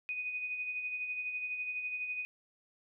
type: tone with tremolo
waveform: sine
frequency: 2489 Hz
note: D#7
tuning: in tune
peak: -33 dBFS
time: 0.09-2.25 s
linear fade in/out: 0 ms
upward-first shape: sine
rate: 12 Hz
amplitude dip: 45%
effects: none